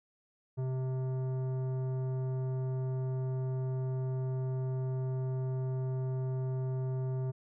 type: tone with tanh clipping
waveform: sine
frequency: 130 Hz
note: C3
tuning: 11 cents flat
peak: -33 dBFS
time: 0.57-7.32 s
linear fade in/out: 20 ms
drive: 13 dB
effects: none